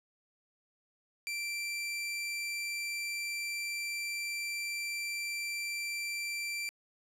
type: tone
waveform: sawtooth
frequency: 2349 Hz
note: D7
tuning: in tune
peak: -31 dBFS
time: 1.27-6.69 s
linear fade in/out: 0 ms
effects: low-pass 12000 Hz 12 dB/octave + 11-bit